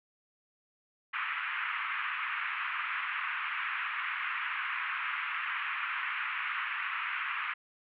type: band-pass noise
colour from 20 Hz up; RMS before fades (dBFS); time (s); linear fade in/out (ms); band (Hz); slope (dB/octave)
pink; -35; 1.13-7.54; 10; 1100 to 2700; 48
effects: none